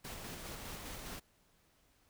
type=noise with tremolo; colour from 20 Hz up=pink; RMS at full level=-45 dBFS; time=0.04-1.2 s; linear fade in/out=10 ms; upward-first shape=square; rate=4.9 Hz; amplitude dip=25%; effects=pink hiss -71 dBFS RMS until 2.09 s